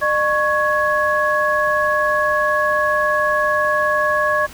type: tone cluster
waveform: sine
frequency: 604 / 1105 / 1674 Hz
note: D5 / C#6 / G#6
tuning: +48 / -6 / +13 cents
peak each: -19 dBFS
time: 0.01-4.47 s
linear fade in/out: 20 ms
effects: pink hiss -39 dBFS RMS until 4.53 s